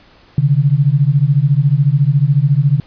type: beating tone pair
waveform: sine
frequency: 134.7 / 148.7 Hz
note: C#3 / D3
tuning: -49 / +22 cents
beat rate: 14 Hz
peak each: -12 dBFS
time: 0.38-2.8 s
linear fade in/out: 2 ms
effects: pink hiss -47 dBFS RMS until 2.86 s + resampled to 11025 Hz